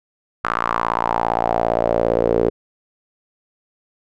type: tone with band-pass filter sweep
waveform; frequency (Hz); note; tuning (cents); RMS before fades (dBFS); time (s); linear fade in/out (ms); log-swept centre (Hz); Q
sawtooth; 57.5; A#1; -23; -19; 0.44-2.5; 5; 1300 to 430; 4.2
effects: none